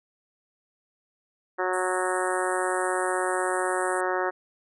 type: harmonic tone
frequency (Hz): 183.9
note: F#3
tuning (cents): -10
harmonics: 2 / 3 / 4 / 5 / 6 / 7 / 8 / 9 / 10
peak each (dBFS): -29 / -31 / -32 / -33 / -34 / -34 / -35 / -36 / -36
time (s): 1.58-4.31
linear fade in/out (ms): 20
type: band-pass noise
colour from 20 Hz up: white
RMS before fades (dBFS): -41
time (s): 1.73-4.01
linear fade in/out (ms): 5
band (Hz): 8000 to 9800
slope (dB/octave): 96
effects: none